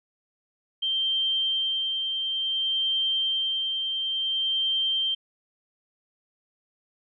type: tone with tremolo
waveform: sine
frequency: 3145 Hz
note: G7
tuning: 5 cents sharp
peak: -22 dBFS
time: 0.82-5.15 s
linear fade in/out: 10 ms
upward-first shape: sine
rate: 0.57 Hz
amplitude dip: 35%
effects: none